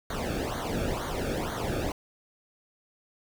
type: noise with flanger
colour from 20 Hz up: brown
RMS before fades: -31 dBFS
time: 0.1-1.92 s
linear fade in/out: 2 ms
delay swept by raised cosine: 0.38 to 1.02 ms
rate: 2.1 Hz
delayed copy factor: -0.85
effects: none